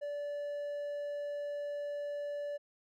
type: tone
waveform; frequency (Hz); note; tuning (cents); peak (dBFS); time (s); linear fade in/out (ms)
triangle; 580; D5; -22; -34; 0.01-2.58; 20
effects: none